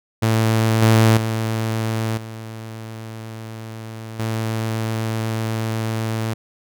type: tone with level steps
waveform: sawtooth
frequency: 111.5 Hz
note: A2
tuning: 23 cents sharp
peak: -11 / -7 / -16 / -27 / -17 dBFS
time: 0.22-6.34 s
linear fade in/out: 10 ms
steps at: 0.82 / 1.17 / 2.17 / 4.19 s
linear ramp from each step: 5 ms
effects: none